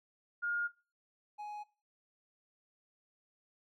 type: tone pair in turn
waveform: sine / triangle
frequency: 1420 / 836.1 Hz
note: F6 / G#5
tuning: +28 / +11 cents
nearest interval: major sixth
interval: 917 cents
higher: first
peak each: -32 / -39 dBFS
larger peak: first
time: 0.42-0.68 / 1.38-1.64 s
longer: neither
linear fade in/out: 20 ms
effects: noise-tail reverb RT60 0.3 s tail -18 dB re dry